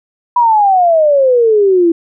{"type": "exponential sweep", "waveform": "sine", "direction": "down", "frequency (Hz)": [987.8, 328.7], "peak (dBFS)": -6, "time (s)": [0.36, 1.92], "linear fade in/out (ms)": 5, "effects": []}